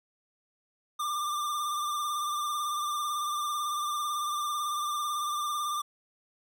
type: tone with vibrato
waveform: square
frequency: 1189 Hz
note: D6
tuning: 21 cents sharp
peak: -30 dBFS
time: 0.99-5.82 s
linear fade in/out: 10 ms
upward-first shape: sine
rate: 18 Hz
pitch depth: 36 cents each way
effects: none